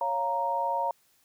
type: chord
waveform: sine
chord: Bb minor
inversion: first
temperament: equal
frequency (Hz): 554.4 / 698.5 / 932.3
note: Db5 / F5 / Bb5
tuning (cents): 0 / 0 / 0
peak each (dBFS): -33 / -33 / -27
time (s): 0.01-0.91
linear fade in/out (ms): 2
effects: white hiss -66 dBFS RMS until 1.24 s